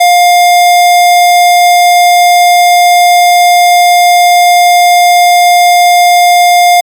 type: tone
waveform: square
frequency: 706 Hz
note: F5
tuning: 19 cents sharp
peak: -3 dBFS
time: 0-6.81 s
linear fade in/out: 10 ms
effects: AAC 64 kbps